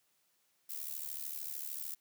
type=noise with amplitude modulation; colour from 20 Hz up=violet; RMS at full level=-38 dBFS; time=0.69-1.95 s; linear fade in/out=10 ms; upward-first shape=sine; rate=73.3 Hz; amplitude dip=85%; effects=white hiss -75 dBFS RMS until 2 s + high-pass 100 Hz 12 dB/octave